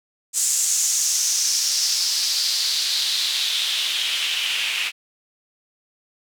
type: noise with band-pass filter sweep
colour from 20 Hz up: white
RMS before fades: -22 dBFS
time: 0.33-4.92 s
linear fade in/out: 50 ms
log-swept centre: 7500 to 2600 Hz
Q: 3.5
effects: none